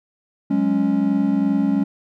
triangle chord, F# suspended second, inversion none, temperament equal, 185 / 207.7 / 277.2 Hz, F#3 / G#3 / C#4, 0 / 0 / 0 cents, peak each -22 / -18 / -17 dBFS, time 0.5-1.84 s, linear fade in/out 10 ms, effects none

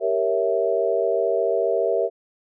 sine chord, G diminished seventh, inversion none, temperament equal, 392 / 466.2 / 554.4 / 659.3 Hz, G4 / Bb4 / Db5 / Fb5, 0 / 0 / 0 / 0 cents, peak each -25 / -23 / -26 / -23 dBFS, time 0-2.1 s, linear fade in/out 50 ms, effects none

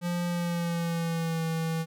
square tone with pitch glide, 174.61 to 162.92 Hz, F3 to E3, 0 to -20 cents, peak -28 dBFS, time 0.01-1.86 s, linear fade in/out 50 ms, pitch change -120 cents, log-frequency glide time 0.27-1.44 s, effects none

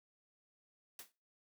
white noise with exponential decay, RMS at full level -45 dBFS, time 0.99-1.12 s, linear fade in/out 2 ms, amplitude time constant 28 ms, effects noise-tail reverb RT60 0.3 s tail -20 dB re dry + high-pass 200 Hz 12 dB/octave

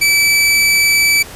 sawtooth tone, 2308 Hz, D7, 31 cents flat, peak -6 dBFS, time 0.01-1.23 s, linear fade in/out 10 ms, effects pink hiss -33 dBFS RMS until 1.35 s + resampled to 32000 Hz

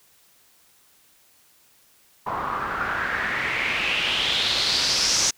white noise with low-pass filter sweep, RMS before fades -24 dBFS, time 2.26-5.31 s, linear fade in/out 10 ms, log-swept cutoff 1000 to 6200 Hz, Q 4.2, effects white hiss -58 dBFS RMS until 5.37 s

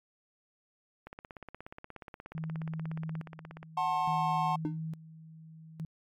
click train, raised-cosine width 0.5 ms, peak -29 dBFS, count 44, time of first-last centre 1.07-3.63 s, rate 16.8 Hz
sine tone with tremolo, 160 Hz, D#3, 49 cents sharp, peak -34 dBFS, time 2.35-5.85 s, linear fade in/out 0 ms, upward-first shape square, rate 0.58 Hz, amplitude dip 80%
triangle chord, F# diminished, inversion none, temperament just, 740 / 888 / 1065.6 Hz, F#5 / A5 / C6, 0 / +16 / +31 cents, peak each -30 dBFS, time 3.77-4.56 s, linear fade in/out 5 ms
triangle tone with exponential decay, 302.7 Hz, D#4, 48 cents flat, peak -25 dBFS, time 4.65-4.8 s, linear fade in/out 1 ms, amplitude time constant 31 ms
effects MP3 96 kbps

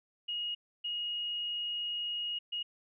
sine tone bursts at uneven times, 2878 Hz, F#7, 49 cents flat, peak -33 dBFS, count 3, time 0.28-0.55 / 0.84-2.39 / 2.52-2.63 s, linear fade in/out 10 ms, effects none

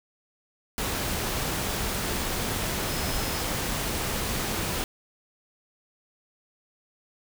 sine tone in noise, 5140 Hz, E8, 45 cents flat, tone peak -40 dBFS, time 2.9-3.43 s, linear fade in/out 0 ms, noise pink, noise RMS -29 dBFS, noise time 0.78-4.84 s, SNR -14 dB, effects none

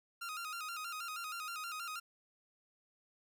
sawtooth tone with vibrato, 1315 Hz, E6, 5 cents flat, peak -37 dBFS, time 0.21-2 s, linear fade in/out 10 ms, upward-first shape square, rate 6.3 Hz, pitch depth 85 cents each way, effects 13-bit

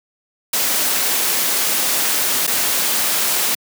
white noise with dropouts, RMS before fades -18 dBFS, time 0.53-3.55 s, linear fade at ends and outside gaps 5 ms, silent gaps 2.468-2.475 s, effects high-pass 200 Hz 12 dB/octave

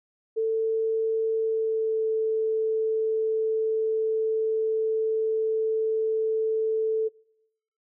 sine tone with pitch glide, 445 to 440.7 Hz, A4 to A4, +20 to +3 cents, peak -22 dBFS, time 0.36-7.09 s, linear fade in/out 20 ms, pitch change -17 cents, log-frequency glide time 1.35-2.08 s, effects noise-tail reverb RT60 0.8 s tail -24 dB re dry

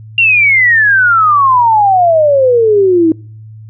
sine exponential sweep, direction down, 2794 to 314.3 Hz, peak -5 dBFS, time 0.18-3.12 s, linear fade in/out 2 ms, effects noise-tail reverb RT60 0.5 s tail -25 dB re dry + added 109 Hz sine -29 dBFS peak until 3.69 s

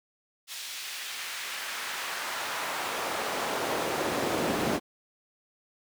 brown noise with high-pass filter sweep, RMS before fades -32 dBFS, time 0.47-4.8 s, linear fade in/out 50 ms, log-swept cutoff 3600 to 270 Hz, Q 0.91, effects none

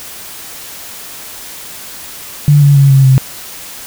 sine tone with pitch steps, 146 / 142.34 / 138.76 / 135.28 / 131.89 Hz, D3 / C#3 / C#3 / C#3 / C3, -10 / +46 / +2 / -42 / +14 cents, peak -3 dBFS, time 2.48-3.18 s, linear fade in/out 0 ms, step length 140 ms, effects white hiss -29 dBFS RMS until 3.86 s

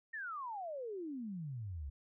sine exponential sweep, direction down, 1864.7 to 65.2 Hz, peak -40 dBFS, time 0.13-1.9 s, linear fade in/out 10 ms, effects none

